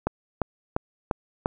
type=click train; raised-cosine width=1 ms; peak=-9 dBFS; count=5; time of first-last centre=0.07-1.459 s; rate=2.88 Hz; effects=none